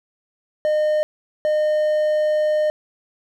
triangle tone bursts at uneven times, 610 Hz, D#5, 34 cents flat, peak -14 dBFS, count 2, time 0.65-1.03 / 1.45-2.7 s, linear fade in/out 0 ms, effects none

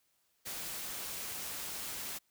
white noise, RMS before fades -41 dBFS, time 0.45-2.19 s, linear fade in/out 20 ms, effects white hiss -75 dBFS RMS until 2.3 s

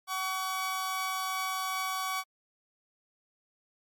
sawtooth tone pair together, 755 / 1131.2 Hz, F#5 / C#6, +35 / +35 cents, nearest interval perfect fifth, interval 700 cents, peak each -33 / -28 dBFS, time 0.07-2.24 s, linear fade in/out 50 ms, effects MP3 96 kbps

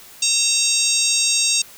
harmonic tone with a mistuned harmonic, 932.3 Hz, A#5, in tune, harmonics 3 / 4 / 5 / 6 / 7 / 8 / 9, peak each -26 / -23 / -24 / -23 / -22 / -26 / -22 dBFS, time 0.22-1.62 s, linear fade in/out 5 ms, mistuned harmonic 3, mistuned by -61 cents, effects white hiss -43 dBFS RMS until 1.77 s

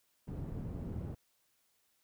white low-pass noise, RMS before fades -41 dBFS, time 0.27-1.15 s, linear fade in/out 10 ms, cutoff 180 Hz, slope 12 dB/octave, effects white hiss -75 dBFS RMS until 2.03 s

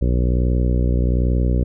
harmonic tone, 61.2 Hz, B1, 15 cents flat, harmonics 1 / 2 / 3 / 4 / 5 / 6 / 7 / 8 / 9, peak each -16 / -22 / -26 / -28 / -30 / -32 / -33 / -34 / -35 dBFS, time 0.01-1.64 s, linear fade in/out 10 ms, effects none

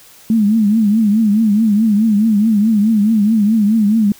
sine tone with vibrato, 214.3 Hz, A3, 45 cents flat, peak -9 dBFS, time 0.3-4.12 s, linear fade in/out 2 ms, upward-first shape triangle, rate 4.7 Hz, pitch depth 130 cents each way, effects white hiss -43 dBFS RMS until 4.19 s

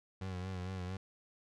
30% pulse tone with vibrato, 92.5 Hz, F#2, in tune, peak -36 dBFS, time 0.21-0.97 s, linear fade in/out 5 ms, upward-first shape sine, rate 4.4 Hz, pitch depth 53 cents each way, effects low-pass 6000 Hz 12 dB/octave

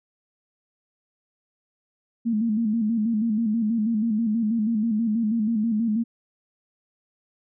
sine tone with vibrato, 221.6 Hz, A3, 13 cents sharp, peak -20 dBFS, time 2.25-6.04 s, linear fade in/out 20 ms, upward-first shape square, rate 6.2 Hz, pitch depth 75 cents each way, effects none

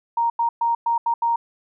sine tone bursts at uneven times, 932.3 Hz, A#5, in tune, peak -17 dBFS, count 6, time 0.17-0.3 / 0.39-0.49 / 0.61-0.75 / 0.86-0.98 / 1.06-1.14 / 1.22-1.36 s, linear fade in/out 5 ms, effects none

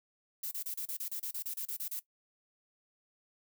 violet noise bursts, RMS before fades -38 dBFS, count 14, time 0.43-1.995 s, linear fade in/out 5 ms, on 83 ms, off 31 ms, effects noise-tail reverb RT60 0.1 s tail -17 dB re dry

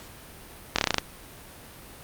slowing click train, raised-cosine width 0.2 ms, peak -3 dBFS, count 8, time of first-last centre 0.76-0.983 s, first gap 25 ms, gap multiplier 1.08, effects pink hiss -46 dBFS RMS until 2.03 s + Opus 48 kbps

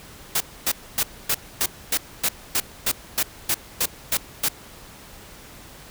white noise bursts, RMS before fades -21 dBFS, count 14, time 0.35-4.486 s, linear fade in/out 5 ms, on 54 ms, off 260 ms, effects pink hiss -44 dBFS RMS until 5.9 s

